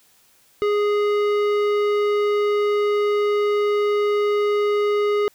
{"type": "tone with tanh clipping", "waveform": "sine", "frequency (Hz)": 414.2, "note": "G#4", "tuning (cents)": -5, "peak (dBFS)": -19, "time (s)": [0.62, 5.28], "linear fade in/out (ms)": 0, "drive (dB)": 15, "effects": ["white hiss -57 dBFS RMS until 5.34 s"]}